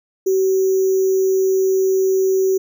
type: tone with sample-and-hold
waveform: sine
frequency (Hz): 380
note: F#4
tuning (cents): +46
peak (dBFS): -13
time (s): 0.26-2.58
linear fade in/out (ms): 10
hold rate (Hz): 6300
effects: none